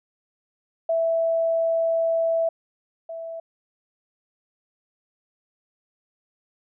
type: tone pair in turn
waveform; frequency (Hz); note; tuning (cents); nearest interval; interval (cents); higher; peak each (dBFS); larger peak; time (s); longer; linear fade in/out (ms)
sine; 659.3 / 659.3; E5 / E5; 0 / 0; unison; 0; neither; -19 / -31; first; 0.89-2.49 / 3.09-3.4; first; 5
effects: none